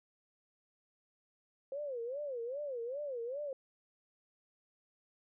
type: tone with vibrato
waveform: sine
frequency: 523.3 Hz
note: C5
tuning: in tune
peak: -37 dBFS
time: 1.72-3.53 s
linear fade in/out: 2 ms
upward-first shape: sine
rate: 2.5 Hz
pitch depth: 220 cents each way
effects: none